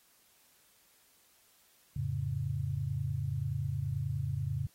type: chord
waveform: sine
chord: F augmented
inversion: none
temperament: equal with one note detuned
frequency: 87.31 / 109.18 / 138.59 Hz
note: F2 / A2 / C#3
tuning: 0 / -13 / 0 cents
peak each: -38 / -36 / -34 dBFS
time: 1.96-4.67 s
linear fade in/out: 5 ms
effects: white hiss -66 dBFS RMS until 4.74 s + AAC 48 kbps